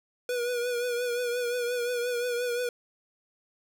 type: tone with vibrato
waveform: square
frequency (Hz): 485.7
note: B4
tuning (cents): -29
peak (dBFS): -28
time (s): 0.29-2.69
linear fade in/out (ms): 2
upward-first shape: triangle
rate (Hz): 5.7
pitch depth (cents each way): 50
effects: none